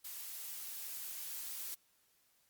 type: noise with level ramp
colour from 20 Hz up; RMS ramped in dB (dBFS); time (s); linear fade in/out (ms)
blue; -46 to -43; 0.04-1.75; 10
effects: white hiss -73 dBFS RMS until 2.49 s + Opus 48 kbps